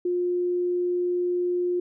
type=tone; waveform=sine; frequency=355.4 Hz; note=F4; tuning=30 cents sharp; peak=-22 dBFS; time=0.05-1.8 s; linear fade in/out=5 ms; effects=none